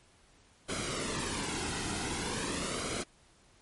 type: noise with flanger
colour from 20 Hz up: pink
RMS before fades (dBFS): -35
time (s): 0.68-3.04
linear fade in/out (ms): 20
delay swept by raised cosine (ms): 1.1 to 1.77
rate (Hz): 0.43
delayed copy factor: -0.6
effects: pink hiss -63 dBFS RMS until 3.61 s + MP3 48 kbps